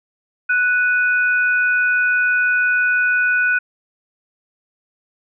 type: tone pair together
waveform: sine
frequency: 1480 / 2486 Hz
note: F#6 / D#7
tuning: 0 / -2 cents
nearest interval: major sixth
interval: 898 cents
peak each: -14 / -23 dBFS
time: 0.49-3.59 s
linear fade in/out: 10 ms
effects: none